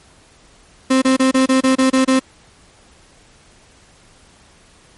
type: tone bursts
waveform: 35% pulse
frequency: 262.2 Hz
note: C4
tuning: 4 cents sharp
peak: -9 dBFS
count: 9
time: 0.9-2.196 s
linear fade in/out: 10 ms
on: 120 ms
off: 27 ms
effects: pink hiss -49 dBFS RMS until 4.97 s + MP3 48 kbps